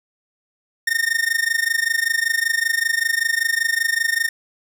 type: tone with amplitude modulation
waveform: 45% pulse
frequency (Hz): 1828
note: A#6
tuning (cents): -34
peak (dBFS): -14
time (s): 0.87-4.29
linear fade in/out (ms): 5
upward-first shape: sine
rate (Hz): 25.2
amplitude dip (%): 90
effects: none